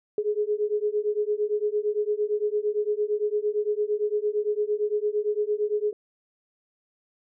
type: beating tone pair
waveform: sine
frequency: 415.3 / 424.1 Hz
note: G#4 / G#4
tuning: 0 / +36 cents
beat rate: 8.8 Hz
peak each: -26 dBFS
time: 0.18-5.93 s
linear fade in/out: 2 ms
effects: none